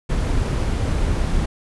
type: noise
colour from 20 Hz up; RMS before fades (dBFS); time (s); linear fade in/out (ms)
brown; -20; 0.09-1.46; 10
effects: resampled to 24000 Hz